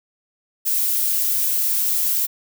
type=noise with high-pass filter sweep; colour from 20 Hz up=violet; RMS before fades=-20 dBFS; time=0.65-2.27 s; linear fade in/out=20 ms; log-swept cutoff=1400 to 370 Hz; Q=0.71; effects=none